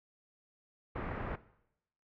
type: low-pass noise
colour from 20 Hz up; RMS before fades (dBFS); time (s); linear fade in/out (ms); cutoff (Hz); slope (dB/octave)
pink; -39; 0.95-1.36; 10; 1900; 24
effects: noise-tail reverb RT60 0.8 s tail -18 dB re dry